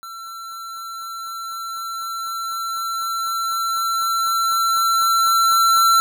square tone with level ramp, 1348 Hz, E6, 38 cents sharp, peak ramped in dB -33 to -12 dBFS, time 0.03-6 s, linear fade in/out 0 ms, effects none

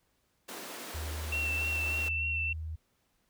pink high-pass noise, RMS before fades -43 dBFS, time 0.48-2.09 s, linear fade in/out 10 ms, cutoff 240 Hz, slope 24 dB/octave
sine tone with pitch glide, 77.3 to 79.43 Hz, D#2 to D#2, -11 to +36 cents, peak -35 dBFS, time 0.94-2.76 s, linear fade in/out 10 ms, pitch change +47 cents, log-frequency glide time 1.48-1.59 s
sine tone with vibrato, 2700 Hz, E7, 41 cents sharp, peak -30 dBFS, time 1.32-2.53 s, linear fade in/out 5 ms, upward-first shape sine, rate 3.4 Hz, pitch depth 22 cents each way
effects pink hiss -74 dBFS RMS until 3.29 s

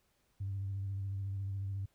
sine tone with vibrato, 98 Hz, G2, in tune, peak -34 dBFS, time 0.4-1.86 s, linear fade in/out 10 ms, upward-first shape triangle, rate 14 Hz, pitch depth 38 cents each way, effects tanh soft clip ceiling -31 dBFS + pink hiss -75 dBFS RMS until 1.94 s

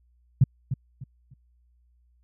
sine tone with echo, 130.81 Hz, C3, in tune, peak -12 dBFS, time 0.41-0.44 s, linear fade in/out 5 ms, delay 300 ms, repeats 3, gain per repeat -11 dB, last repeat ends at 1.34 s, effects added 60 Hz sine -60 dBFS peak until 2.23 s

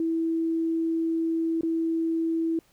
sine tone with dropouts, 327.6 Hz, E4, 11 cents flat, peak -23 dBFS, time 0-2.59 s, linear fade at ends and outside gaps 2 ms, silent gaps 1.61-1.632 s, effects pink hiss -63 dBFS RMS until 2.72 s

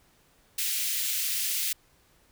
white high-pass noise, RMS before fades -29 dBFS, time 0.58-1.73 s, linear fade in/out 5 ms, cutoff 2100 Hz, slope 24 dB/octave, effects pink hiss -63 dBFS RMS until 2.31 s

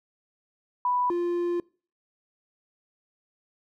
sine / triangle tone pair in turn, 987.8 / 348.4 Hz, B5 / F4, 0 / -4 cents, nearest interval octave + tritone, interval 1804 cents, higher first, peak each -22 dBFS, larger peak neither, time 0.85-1.1 / 1.1-1.6 s, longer second, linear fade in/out 2 ms, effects noise-tail reverb RT60 0.4 s tail -24 dB re dry

